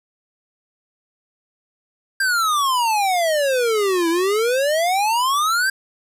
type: exponential two-way sweep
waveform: square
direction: down then up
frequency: 1605 to 326.3 to 1605 Hz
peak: -17 dBFS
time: 2.2-5.7 s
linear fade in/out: 5 ms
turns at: 4.09 s
effects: resampled to 32000 Hz + 8-bit